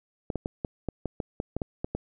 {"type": "clicks", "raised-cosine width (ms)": 2, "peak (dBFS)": -16, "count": 12, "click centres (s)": [0.302, 0.357, 0.459, 0.648, 0.887, 1.057, 1.202, 1.401, 1.566, 1.618, 1.845, 1.95], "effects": []}